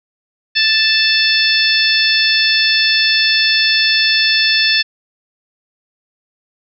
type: harmonic tone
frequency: 880 Hz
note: A5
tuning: in tune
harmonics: 2 / 3 / 4 / 5 / 6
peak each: -17 / -17 / -17 / -17 / -17 dBFS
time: 0.55-4.83 s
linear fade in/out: 20 ms
effects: none